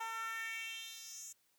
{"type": "tone with high-pass filter sweep", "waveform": "10% pulse", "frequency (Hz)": 450.9, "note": "A4", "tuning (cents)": 42, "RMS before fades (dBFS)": -44, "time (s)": [0, 1.33], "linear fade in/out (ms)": 10, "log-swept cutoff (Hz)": [920, 7600], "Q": 3.5, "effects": ["white hiss -75 dBFS RMS until 1.58 s", "high-pass 60 Hz 12 dB/octave"]}